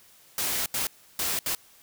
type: noise bursts at uneven times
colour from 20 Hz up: white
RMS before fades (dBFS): -28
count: 4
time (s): 0.38-0.66 / 0.74-0.87 / 1.19-1.39 / 1.46-1.55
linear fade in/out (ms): 2
effects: white hiss -56 dBFS RMS until 1.82 s